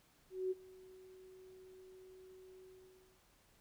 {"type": "tone with ADSR envelope", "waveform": "sine", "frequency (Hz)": 373.4, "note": "F#4", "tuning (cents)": 16, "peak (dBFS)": -33, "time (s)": [0.3, 3.22], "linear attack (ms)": 210, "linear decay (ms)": 27, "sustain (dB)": -22, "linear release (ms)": 590, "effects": ["pink hiss -70 dBFS RMS until 3.6 s"]}